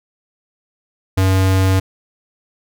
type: tone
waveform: square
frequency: 94.9 Hz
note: F#2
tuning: 44 cents sharp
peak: -12 dBFS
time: 1.17-1.8 s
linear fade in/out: 10 ms
effects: none